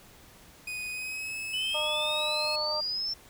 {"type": "tone with pitch glide", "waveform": "40% pulse", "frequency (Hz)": [2489, 2592], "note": ["D#7", "E7"], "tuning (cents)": [0, -30], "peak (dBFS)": -33, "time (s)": [0.67, 2.56], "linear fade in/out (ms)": 5, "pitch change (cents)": 70, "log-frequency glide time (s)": [0.9, 1.36]}
{"type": "exponential sweep", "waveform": "sine", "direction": "up", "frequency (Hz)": [2960, 5420], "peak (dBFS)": -29, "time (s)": [1.53, 3.14], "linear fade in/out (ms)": 10}
{"type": "harmonic tone", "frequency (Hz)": 303.2, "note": "D#4", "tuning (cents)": -45, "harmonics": [2, 3, 4], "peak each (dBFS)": [-33, -37, -39], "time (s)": [1.74, 2.81], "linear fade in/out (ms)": 10}
{"effects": ["pink hiss -54 dBFS RMS until 3.29 s"]}